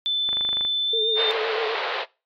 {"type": "tone with pitch glide", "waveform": "sine", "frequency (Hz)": [3520, 3604], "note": ["A7", "A7"], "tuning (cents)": [0, 41], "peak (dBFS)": -20, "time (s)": [0.06, 1.31], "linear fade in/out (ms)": 0, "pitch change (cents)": 41, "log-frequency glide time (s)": [0.85, 1.07]}
{"type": "click train", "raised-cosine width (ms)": 0.5, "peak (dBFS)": -20, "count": 10, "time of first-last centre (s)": [0.29, 0.65], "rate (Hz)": 25}
{"type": "tone with vibrato", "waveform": "sine", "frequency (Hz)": 443, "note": "A4", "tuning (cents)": 12, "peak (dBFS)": -24, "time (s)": [0.93, 1.75], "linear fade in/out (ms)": 5, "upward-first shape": "triangle", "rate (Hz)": 7.8, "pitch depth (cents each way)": 69}
{"type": "band-pass noise", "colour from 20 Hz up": "pink", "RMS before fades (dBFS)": -27, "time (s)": [1.15, 2.06], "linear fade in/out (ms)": 50, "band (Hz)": [420, 4100], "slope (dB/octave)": 48}
{"effects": ["noise-tail reverb RT60 0.3 s tail -23 dB re dry", "MP3 96 kbps"]}